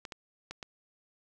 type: clicks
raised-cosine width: 0.2 ms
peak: -23 dBFS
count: 4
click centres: 0.052 / 0.122 / 0.51 / 0.628 s
effects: none